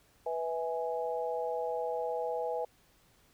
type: chord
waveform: sine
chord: E major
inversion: second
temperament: equal with one note detuned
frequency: 493.9 / 649.8 / 830.6 Hz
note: B4 / E5 / G#5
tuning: 0 / -25 / 0 cents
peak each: -34 / -37 / -37 dBFS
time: 0.26-2.65 s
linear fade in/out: 5 ms
effects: pink hiss -66 dBFS RMS until 3.33 s